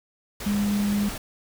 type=tone in noise; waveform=sine; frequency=204.6 Hz; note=G#3; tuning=26 cents flat; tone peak=-21 dBFS; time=0.46-1.09 s; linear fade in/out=5 ms; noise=pink; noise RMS=-34 dBFS; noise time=0.4-1.18 s; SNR=+10 dB; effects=none